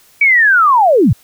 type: linear sweep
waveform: sine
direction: down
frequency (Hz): 2307 to 81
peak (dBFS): -6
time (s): 0.21-1.13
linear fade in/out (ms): 5
effects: white hiss -48 dBFS RMS until 1.23 s